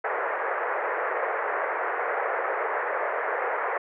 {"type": "band-pass noise", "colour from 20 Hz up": "pink", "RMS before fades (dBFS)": -28, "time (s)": [0.04, 3.78], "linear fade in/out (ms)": 5, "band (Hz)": [430, 2000], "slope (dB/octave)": 48, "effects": []}